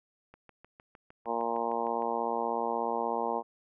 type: click train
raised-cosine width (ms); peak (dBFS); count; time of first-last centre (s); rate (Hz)
0.5; -36; 12; 0.34-2.022; 6.54
type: harmonic tone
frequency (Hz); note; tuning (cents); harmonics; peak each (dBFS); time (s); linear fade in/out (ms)
116.54; A#2; 0; 2 / 3 / 4 / 5 / 6 / 7 / 8 / 9; -40 / -40 / -35 / -38 / -37 / -35 / -35 / -39; 1.25-3.43; 50
effects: none